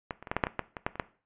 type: clicks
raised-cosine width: 0.5 ms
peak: -17 / -28 / -25 / -14 / -11 / -8 / -16 / -13 / -21 / -12 / -26 / -13 dBFS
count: 12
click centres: 0.108 / 0.226 / 0.272 / 0.315 / 0.366 / 0.438 / 0.469 / 0.593 / 0.768 / 0.865 / 0.956 / 0.998 s
effects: noise-tail reverb RT60 0.4 s tail -17 dB re dry + resampled to 8000 Hz